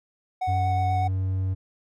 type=tone with vibrato; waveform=triangle; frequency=740 Hz; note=F#5; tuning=in tune; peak=-22 dBFS; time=0.41-1.08 s; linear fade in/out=10 ms; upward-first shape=square; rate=8.2 Hz; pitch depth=8 cents each way
type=tone with pitch glide; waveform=triangle; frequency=93.8 to 94.45 Hz; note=F#2 to F#2; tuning=+24 to +36 cents; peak=-21 dBFS; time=0.47-1.55 s; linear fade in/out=20 ms; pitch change=+12 cents; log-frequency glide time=0.8-1 s
effects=none